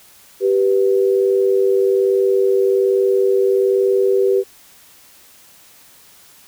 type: tone pair together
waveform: sine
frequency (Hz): 389.3 / 490.5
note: G4 / B4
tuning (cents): -12 / -12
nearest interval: major third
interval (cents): 400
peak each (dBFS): -13 / -18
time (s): 0.4-4.44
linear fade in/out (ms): 50
effects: white hiss -47 dBFS RMS until 6.47 s